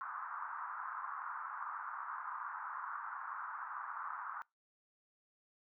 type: band-pass noise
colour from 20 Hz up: white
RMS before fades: -44 dBFS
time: 0.01-4.42 s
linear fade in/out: 0 ms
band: 950 to 1400 Hz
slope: 48 dB/octave
effects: noise-tail reverb RT60 0.2 s tail -24 dB re dry